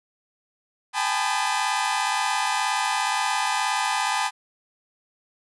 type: tone cluster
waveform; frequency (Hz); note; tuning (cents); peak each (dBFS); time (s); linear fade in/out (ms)
sawtooth; 788 / 845 / 887 / 1002 / 1222; G5 / G#5 / A5 / B5 / D#6; +9 / +30 / +14 / +25 / -32; -25 / -24 / -26 / -24 / -27; 0.93-4.31; 50
effects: resampled to 24000 Hz